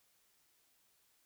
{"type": "silence", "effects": ["white hiss -73 dBFS RMS until 1.25 s"]}